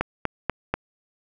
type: click train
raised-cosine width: 0.5 ms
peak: -7 dBFS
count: 4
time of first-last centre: 0.01-0.74 s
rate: 4.11 Hz
effects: none